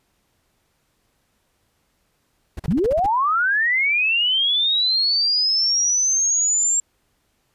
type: noise bursts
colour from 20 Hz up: brown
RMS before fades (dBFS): -28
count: 8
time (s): 2.57-3.065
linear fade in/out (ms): 5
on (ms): 26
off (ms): 41
type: linear sweep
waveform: sine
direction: up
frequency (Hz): 130.81 to 7459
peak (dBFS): -16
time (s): 2.68-6.8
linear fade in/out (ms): 2
effects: pink hiss -67 dBFS RMS until 7.54 s + resampled to 32000 Hz